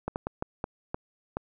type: slowing click train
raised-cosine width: 1 ms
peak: -16 dBFS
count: 7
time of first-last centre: 0.08-1.37 s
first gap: 79 ms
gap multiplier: 1.4
effects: none